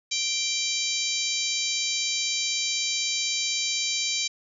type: harmonic tone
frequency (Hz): 784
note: G5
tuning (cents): 0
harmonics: 3 / 4 / 5 / 6 / 7 / 8 / 9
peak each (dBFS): -32 / -34 / -30 / -33 / -34 / -32 / -34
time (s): 0.11-4.28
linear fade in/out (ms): 10
effects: none